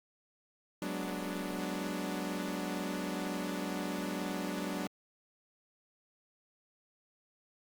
sawtooth chord, G# half-diminished seventh, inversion third, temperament equal with one note detuned, 185.64 / 207.7 / 246.9 / 293.7 Hz, F#3 / G#3 / B3 / D4, +6 / 0 / 0 / 0 cents, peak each -35 / -38 / -39 / -35 dBFS, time 0.82-4.87 s, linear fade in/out 2 ms, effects Opus 48 kbps

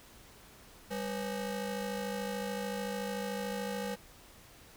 30% pulse ring-modulated tone, 343.6 Hz, F4, 28 cents flat, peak -29 dBFS, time 0.9-3.96 s, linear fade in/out 20 ms, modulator 145 Hz, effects pink hiss -56 dBFS RMS until 4.76 s

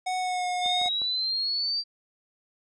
square tone with pitch glide, 739 to 722.1 Hz, F#5 to F#5, -2 to -42 cents, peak -27 dBFS, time 0.06-0.89 s, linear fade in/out 10 ms, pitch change -40 cents, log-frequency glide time 0.18-0.46 s
sine exponential sweep, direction up, 3583 to 4700 Hz, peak -25 dBFS, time 0.61-1.84 s, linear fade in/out 50 ms
clicks, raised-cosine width 1 ms, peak -29 dBFS, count 4, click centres 0.661 / 0.815 / 0.86 / 1.018 s
effects resampled to 22050 Hz

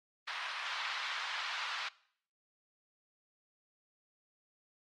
pink band-pass noise, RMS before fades -39 dBFS, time 0.27-1.89 s, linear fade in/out 10 ms, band 1000 to 4300 Hz, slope 24 dB/octave, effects noise-tail reverb RT60 0.6 s tail -21 dB re dry + Opus 32 kbps

